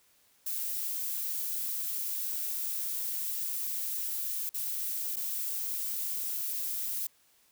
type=noise with dropouts; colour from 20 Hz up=violet; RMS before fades=-34 dBFS; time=0.46-7.07 s; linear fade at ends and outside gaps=5 ms; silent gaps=4.493-4.542 / 5.159-5.166 s; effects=white hiss -66 dBFS RMS until 7.51 s